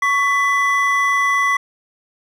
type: tone pair together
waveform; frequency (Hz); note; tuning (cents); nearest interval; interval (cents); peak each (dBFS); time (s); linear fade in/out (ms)
triangle; 1118 / 1994.6; C#6 / B6; +14 / +17; minor seventh; 1003; -15; 0.02-1.57; 5
effects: none